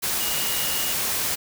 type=tone in noise; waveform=sine; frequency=2869 Hz; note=F7; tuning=46 cents sharp; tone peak=-32 dBFS; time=0.19-0.94 s; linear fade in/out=20 ms; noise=white; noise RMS=-25 dBFS; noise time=0.02-1.36 s; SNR=-10 dB; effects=none